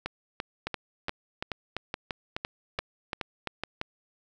two click trains, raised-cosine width 0.3 ms, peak -15 / -15 dBFS, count 12 / 8, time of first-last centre 0.06-3.814 / 0.67-3.636 s, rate 2.93 / 2.36 Hz, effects none

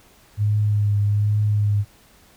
sine tone with vibrato, 103.83 Hz, G#2, in tune, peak -16 dBFS, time 0.37-1.85 s, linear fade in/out 50 ms, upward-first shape triangle, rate 1.2 Hz, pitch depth 28 cents each way, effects pink hiss -53 dBFS RMS until 2.36 s

